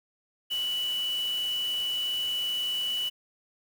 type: tone in noise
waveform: sine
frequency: 2959 Hz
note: F#7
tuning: 1 cent flat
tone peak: -27 dBFS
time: 0.5-3.1 s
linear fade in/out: 20 ms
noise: white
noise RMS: -43 dBFS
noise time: 0.5-3.1 s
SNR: +13 dB
effects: none